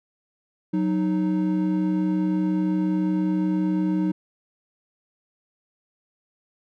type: tone pair together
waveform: triangle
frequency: 184.27 / 309.9 Hz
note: F#3 / D#4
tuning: -7 / -7 cents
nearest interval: major sixth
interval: 900 cents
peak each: -21 / -21 dBFS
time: 0.73-4.12 s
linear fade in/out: 10 ms
effects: none